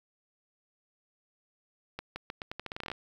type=accelerating click train; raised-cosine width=0.3 ms; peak=-21 dBFS; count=15; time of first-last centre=1.99-2.916 s; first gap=170 ms; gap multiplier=0.83; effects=9-bit